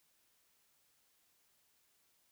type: silence
effects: white hiss -74 dBFS RMS until 2.31 s